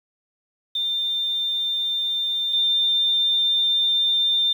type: tone pair in turn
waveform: sine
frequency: 3596 / 3596 Hz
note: A7 / A7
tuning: +37 / +37 cents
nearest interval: unison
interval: 0 cents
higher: neither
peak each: -21 / -17 dBFS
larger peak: second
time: 0.75-2.53 / 2.53-4.53 s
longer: second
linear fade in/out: 5 ms
effects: 8-bit